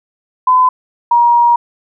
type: tone pair in turn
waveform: sine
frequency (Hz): 1014 / 949.4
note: B5 / A#5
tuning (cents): +45 / +31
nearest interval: minor second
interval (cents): 114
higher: first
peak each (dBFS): -6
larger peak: neither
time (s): 0.47-0.69 / 1.11-1.56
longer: second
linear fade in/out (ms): 5
effects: none